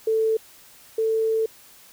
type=tone pair in turn; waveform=sine; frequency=442.7 / 444.3 Hz; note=A4 / A4; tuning=+11 / +17 cents; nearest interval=unison; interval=6 cents; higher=second; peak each=-18 / -19 dBFS; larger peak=first; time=0.07-0.37 / 0.98-1.46 s; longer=second; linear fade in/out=5 ms; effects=white hiss -50 dBFS RMS until 1.92 s